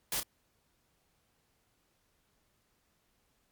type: noise with echo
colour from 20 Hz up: white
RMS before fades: -33 dBFS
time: 0.12-0.2 s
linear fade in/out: 2 ms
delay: 31 ms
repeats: 1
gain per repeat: -8 dB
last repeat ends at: 0.231 s
effects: pink hiss -74 dBFS RMS until 3.51 s + MP3 96 kbps